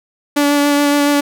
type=tone with vibrato; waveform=sawtooth; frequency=288.3 Hz; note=D4; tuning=32 cents flat; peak=-7 dBFS; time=0.36-1.21 s; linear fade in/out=10 ms; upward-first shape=sine; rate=7.1 Hz; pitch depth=13 cents each way; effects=none